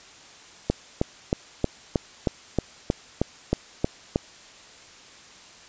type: click train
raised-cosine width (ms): 2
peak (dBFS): -7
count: 12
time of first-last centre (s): 0.7-4.159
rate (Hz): 3.18
effects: white hiss -48 dBFS RMS until 5.68 s + resampled to 16000 Hz